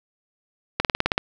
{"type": "slowing click train", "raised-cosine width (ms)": 0.3, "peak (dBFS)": -3, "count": 8, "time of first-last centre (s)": [0.8, 1.179], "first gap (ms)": 48, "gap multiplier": 1.04, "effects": []}